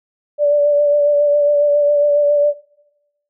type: tone with vibrato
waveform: sine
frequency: 583 Hz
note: D5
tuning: 13 cents flat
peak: -10 dBFS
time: 0.38-2.54 s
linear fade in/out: 50 ms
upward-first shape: sine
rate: 7.3 Hz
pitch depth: 20 cents each way
effects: noise-tail reverb RT60 0.9 s tail -21 dB re dry